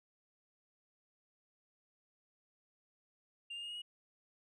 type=tone with pitch steps; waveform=sine; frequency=2794 / 2820 / 2846 / 2873 / 2899 Hz; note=F7 / F7 / F7 / F7 / F#7; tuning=0 / +16 / +32 / +48 / -36 cents; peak=-39 dBFS; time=3.5-3.82 s; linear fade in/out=10 ms; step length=64 ms; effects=tanh soft clip ceiling -41 dBFS